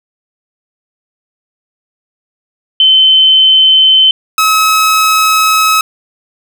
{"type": "tone pair in turn", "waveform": ["sine", "sawtooth"], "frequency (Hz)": [3069, 1283.7], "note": ["G7", "E6"], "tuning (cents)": [-37, -46], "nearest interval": "octave + minor third", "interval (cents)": 1509, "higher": "first", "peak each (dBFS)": -3, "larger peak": "neither", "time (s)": [[2.8, 4.11], [4.38, 5.81]], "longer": "second", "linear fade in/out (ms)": 2, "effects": []}